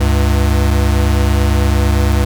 square tone pair together, 69.9 / 98.85 Hz, C#2 / G2, +15 / +15 cents, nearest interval tritone, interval 600 cents, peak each -12 / -16 dBFS, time 0-2.25 s, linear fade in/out 10 ms, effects none

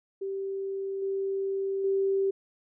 sine tone with level steps, 389.7 Hz, G4, 10 cents flat, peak -30 / -27 / -23 dBFS, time 0.21-2.31 s, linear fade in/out 10 ms, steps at 1.02 / 1.84 s, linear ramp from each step 5 ms, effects none

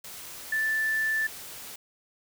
sine tone in noise, 1760 Hz, A6, in tune, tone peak -24 dBFS, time 0.52-1.27 s, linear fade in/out 5 ms, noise white, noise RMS -42 dBFS, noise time 0.04-1.76 s, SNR +15 dB, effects none

